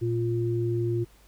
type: tone pair together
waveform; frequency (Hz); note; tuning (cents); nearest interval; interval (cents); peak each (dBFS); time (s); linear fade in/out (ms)
sine; 116.54 / 348.9; A#2 / F4; 0 / -2; octave + perfect fifth; 1898; -26 / -27; 0.01-1.05; 20
effects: added 50 Hz sine -55 dBFS peak until 1.27 s + pink hiss -59 dBFS RMS until 1.27 s